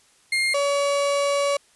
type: tone pair in turn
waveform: 35% pulse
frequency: 2123 / 566.2 Hz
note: C7 / C#5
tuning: +25 / +37 cents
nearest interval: octave + major seventh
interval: 2288 cents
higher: first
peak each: -18 / -18 dBFS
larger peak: neither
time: 0.32-0.54 / 0.54-1.57 s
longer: second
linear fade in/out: 5 ms
effects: white hiss -58 dBFS RMS until 1.75 s + resampled to 24000 Hz